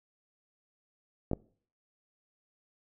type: clicks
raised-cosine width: 2 ms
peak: -19 / -16 dBFS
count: 2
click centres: 1.314 / 1.333 s
effects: noise-tail reverb RT60 0.5 s tail -23 dB re dry